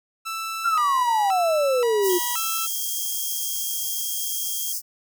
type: tone with vibrato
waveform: sawtooth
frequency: 1133 Hz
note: C#6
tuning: 37 cents sharp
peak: -24 dBFS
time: 0.25-2.67 s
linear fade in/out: 20 ms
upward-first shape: square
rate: 0.95 Hz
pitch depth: 270 cents each way
type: exponential sweep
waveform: sine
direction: down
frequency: 1410 to 345.7 Hz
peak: -18 dBFS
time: 0.64-2.19 s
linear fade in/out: 20 ms
type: high-pass noise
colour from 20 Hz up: white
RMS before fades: -28 dBFS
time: 2.01-4.82 s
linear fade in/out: 50 ms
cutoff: 4800 Hz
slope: 96 dB/octave
type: tone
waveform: 15% pulse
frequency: 3239 Hz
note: G#7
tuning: 44 cents flat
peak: -25 dBFS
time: 2.09-4.73 s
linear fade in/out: 10 ms
effects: none